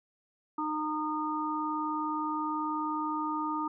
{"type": "harmonic tone", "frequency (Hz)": 306.5, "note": "D#4", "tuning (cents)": -26, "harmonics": [1, 3, 4], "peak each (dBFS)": [-34, -34, -34], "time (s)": [0.58, 3.68], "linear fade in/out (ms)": 5, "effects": []}